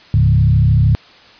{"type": "tone with frequency modulation", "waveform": "sine", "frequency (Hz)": 111.6, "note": "A2", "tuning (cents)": 25, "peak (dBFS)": -8, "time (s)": [0.14, 0.95], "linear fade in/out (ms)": 0, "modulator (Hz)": 33.1, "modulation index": 1.2, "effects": ["white hiss -43 dBFS RMS until 1.39 s", "resampled to 11025 Hz"]}